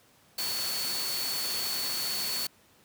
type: tone in noise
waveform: sine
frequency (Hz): 4435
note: C#8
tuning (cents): 0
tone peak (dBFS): -32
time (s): 0.38-2.47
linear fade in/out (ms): 5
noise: white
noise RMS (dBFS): -34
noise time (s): 0.38-2.47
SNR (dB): -1
effects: pink hiss -61 dBFS RMS until 2.84 s + high-pass 100 Hz 12 dB/octave